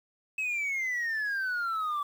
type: exponential sweep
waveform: sine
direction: down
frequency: 2596 to 1147 Hz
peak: -26 dBFS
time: 0.38-2.03 s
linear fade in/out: 5 ms
effects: tanh soft clip ceiling -27 dBFS + 9-bit